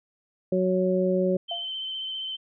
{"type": "harmonic tone", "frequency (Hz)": 185, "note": "F#3", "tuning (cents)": 0, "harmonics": [1, 2, 3], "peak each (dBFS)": [-25, -25, -25], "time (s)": [0.52, 1.37], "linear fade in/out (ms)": 5}
{"type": "tone with vibrato", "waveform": "sine", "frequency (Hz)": 3088, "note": "G7", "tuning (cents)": -27, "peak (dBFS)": -30, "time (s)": [1.48, 2.37], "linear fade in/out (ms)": 20, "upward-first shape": "square", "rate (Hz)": 15, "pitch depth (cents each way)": 16}
{"type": "tone with exponential decay", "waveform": "sine", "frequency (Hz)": 689, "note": "F5", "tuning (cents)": -24, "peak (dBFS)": -28, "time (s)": [1.51, 1.71], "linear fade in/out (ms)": 5, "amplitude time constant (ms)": 42}
{"effects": []}